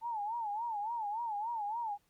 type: tone with vibrato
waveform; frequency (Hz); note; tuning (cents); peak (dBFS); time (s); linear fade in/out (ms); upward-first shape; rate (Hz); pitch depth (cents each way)
sine; 880; A5; 0; -34; 0.01-1.98; 50; sine; 3.5; 140
effects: pink hiss -74 dBFS RMS until 2.09 s + Opus 48 kbps